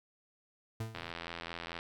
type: tone with exponential decay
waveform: 40% pulse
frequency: 111.5 Hz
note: A2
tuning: 23 cents sharp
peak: -33 dBFS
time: 0.8-1.11 s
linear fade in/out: 5 ms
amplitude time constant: 67 ms
type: click train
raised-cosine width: 0.3 ms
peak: -24 dBFS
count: 72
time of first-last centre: 0.95-1.789 s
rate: 84.6 Hz
effects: none